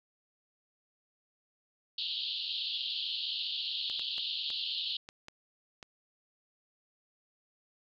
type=band-pass noise; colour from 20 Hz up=pink; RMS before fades=-36 dBFS; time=1.98-4.97 s; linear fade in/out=5 ms; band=2900 to 4500 Hz; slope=96 dB/octave
type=clicks; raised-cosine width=0.2 ms; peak=-28 dBFS; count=7; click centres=3.899 / 3.995 / 4.181 / 4.503 / 5.089 / 5.284 / 5.828 s
effects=none